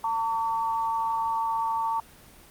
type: tone pair together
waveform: sine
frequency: 903 / 1137.7 Hz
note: A5 / C#6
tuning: +45 / +45 cents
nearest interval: major third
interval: 400 cents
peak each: -25 / -31 dBFS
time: 0.04-2 s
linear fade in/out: 2 ms
effects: pink hiss -51 dBFS RMS until 2.5 s + Opus 24 kbps